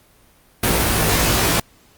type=noise with comb filter; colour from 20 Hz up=pink; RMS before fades=-17 dBFS; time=0.63-1.6 s; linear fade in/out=5 ms; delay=18 ms; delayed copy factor=+1; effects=pink hiss -53 dBFS RMS until 1.97 s + Opus 32 kbps